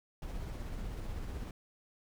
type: noise with tremolo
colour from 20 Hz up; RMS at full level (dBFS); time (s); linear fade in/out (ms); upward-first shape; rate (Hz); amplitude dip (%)
brown; -39; 0.22-1.51; 2; sine; 16; 25
effects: none